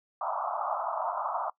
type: band-pass noise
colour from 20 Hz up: pink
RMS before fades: -32 dBFS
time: 0.21-1.5 s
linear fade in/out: 5 ms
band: 620 to 1300 Hz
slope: 96 dB/octave
effects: noise-tail reverb RT60 0.1 s tail -20 dB re dry